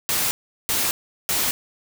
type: noise bursts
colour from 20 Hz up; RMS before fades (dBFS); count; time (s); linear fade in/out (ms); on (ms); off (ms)
white; -22; 3; 0.09-1.51; 0; 220; 380
effects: none